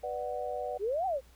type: chord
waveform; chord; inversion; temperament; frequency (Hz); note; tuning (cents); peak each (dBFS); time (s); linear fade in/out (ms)
sine; B minor; none; just; 493.9 / 592.7 / 740.8; B4 / D5 / F#5; 0 / +16 / +2; -37; 0.03-0.78; 10
type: exponential two-way sweep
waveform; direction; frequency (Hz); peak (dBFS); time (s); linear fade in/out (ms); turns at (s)
sine; up then down; 373.6 to 789 to 500; -28; 0.79-1.21; 50; 1.06
effects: added 60 Hz sine -56 dBFS peak until 1.35 s + pink hiss -63 dBFS RMS until 1.35 s